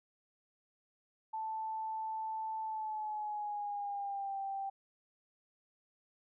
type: tone with pitch glide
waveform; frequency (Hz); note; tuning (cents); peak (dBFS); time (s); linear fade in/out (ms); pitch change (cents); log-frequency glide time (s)
sine; 880 to 784; A5 to G5; 0 to 0; -36; 1.33-4.7; 10; -200; 2.62-4.38
effects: none